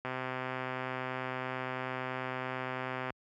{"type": "click train", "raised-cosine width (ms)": 0.5, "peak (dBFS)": -21, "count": 395, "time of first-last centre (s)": [0.05, 3.104], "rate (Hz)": 129, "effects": ["high-pass 60 Hz 12 dB/octave"]}